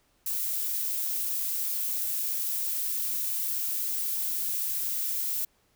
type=noise; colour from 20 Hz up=violet; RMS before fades=-30 dBFS; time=0.26-5.45 s; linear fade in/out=5 ms; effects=pink hiss -68 dBFS RMS until 5.75 s